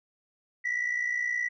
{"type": "tone pair together", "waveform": "sine", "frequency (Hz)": [1915.9, 1975.5], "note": ["A#6", "B6"], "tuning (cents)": [47, 0], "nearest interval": "minor second", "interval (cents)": 53, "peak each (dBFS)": [-30, -27], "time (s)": [0.64, 1.49], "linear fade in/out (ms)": 20, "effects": ["tanh soft clip ceiling -23 dBFS"]}